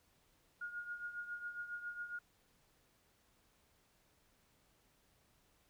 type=tone with tremolo; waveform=sine; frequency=1430 Hz; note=F6; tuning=41 cents sharp; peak=-39 dBFS; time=0.61-2.19 s; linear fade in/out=5 ms; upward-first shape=triangle; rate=7.3 Hz; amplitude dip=75%; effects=pink hiss -73 dBFS RMS until 5.69 s